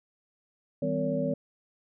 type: tone cluster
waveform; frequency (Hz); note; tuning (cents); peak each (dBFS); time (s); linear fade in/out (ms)
sine; 161 / 197.5 / 254.4 / 460.2 / 567; E3 / G3 / C4 / A#4 / C#5; -41 / +13 / -48 / -22 / +39; -33 / -35 / -31 / -36 / -30; 0.82-1.34; 5
effects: none